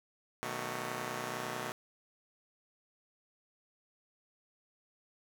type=chord; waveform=5% pulse; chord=B dominant seventh; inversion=none; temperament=just; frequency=123.47 / 154.34 / 185.21 / 222.2 Hz; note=B2 / D#3 / F#3 / A3; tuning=0 / -14 / +2 / +17 cents; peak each=-31 / -33 / -36 / -31 dBFS; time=0.43-1.72 s; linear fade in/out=0 ms; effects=none